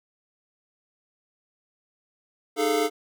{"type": "tone cluster", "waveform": "square", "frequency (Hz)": [306.9, 411.8, 438.6, 695], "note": ["D#4", "G#4", "A4", "F5"], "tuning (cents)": [-24, -15, -6, -9], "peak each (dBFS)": [-29, -29, -25, -29], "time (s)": [2.56, 2.9], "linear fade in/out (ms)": 50, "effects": []}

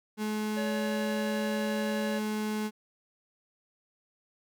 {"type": "tone", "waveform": "35% pulse", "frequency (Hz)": 213.7, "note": "G#3", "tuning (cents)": 50, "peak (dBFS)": -28, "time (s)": [0.17, 2.71], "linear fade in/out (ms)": 50}
{"type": "harmonic tone", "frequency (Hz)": 566, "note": "C#5", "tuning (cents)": 36, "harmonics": [1, 3, 5, 7], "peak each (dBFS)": [-34, -41, -48, -49], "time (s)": [0.56, 2.2], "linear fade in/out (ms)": 20}
{"effects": []}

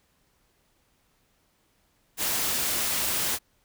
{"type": "noise", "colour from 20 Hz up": "white", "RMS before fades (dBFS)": -27, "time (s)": [2.17, 3.39], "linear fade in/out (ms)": 50, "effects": ["pink hiss -68 dBFS RMS until 3.64 s"]}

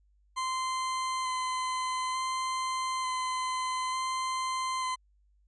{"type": "tone with vibrato", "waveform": "40% pulse", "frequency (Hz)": 1032, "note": "C6", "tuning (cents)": -24, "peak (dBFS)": -29, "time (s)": [0.36, 4.96], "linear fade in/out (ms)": 20, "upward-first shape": "square", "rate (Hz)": 0.56, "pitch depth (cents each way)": 10, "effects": ["added 50 Hz sine -63 dBFS peak until 5.47 s", "resampled to 22050 Hz"]}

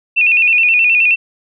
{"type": "tone with vibrato", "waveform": "sine", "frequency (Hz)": 2572, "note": "E7", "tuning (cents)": -43, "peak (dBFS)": -8, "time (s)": [0.16, 1.16], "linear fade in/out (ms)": 20, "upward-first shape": "square", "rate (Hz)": 9.5, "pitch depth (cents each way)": 76, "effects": []}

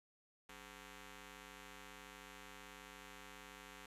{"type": "ring-modulated tone", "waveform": "5% pulse", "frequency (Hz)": 233.1, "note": "A#3", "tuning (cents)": 0, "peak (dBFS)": -39, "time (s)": [0.49, 3.86], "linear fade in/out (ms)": 2, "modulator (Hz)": 650, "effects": ["resampled to 32000 Hz"]}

